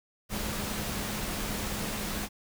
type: tone in noise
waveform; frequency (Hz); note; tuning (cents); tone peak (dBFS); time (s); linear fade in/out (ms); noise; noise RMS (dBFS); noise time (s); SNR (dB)
sine; 207.7; G#3; 0; -39; 0.29-2.29; 50; pink; -34; 0.29-2.29; -8
effects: none